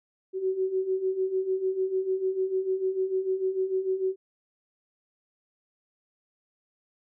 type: beating tone pair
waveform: sine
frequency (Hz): 373.1 / 379.8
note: F#4 / F#4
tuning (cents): +14 / +45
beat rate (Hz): 6.7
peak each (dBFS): -31 / -26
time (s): 0.33-4.16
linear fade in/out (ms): 50
effects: none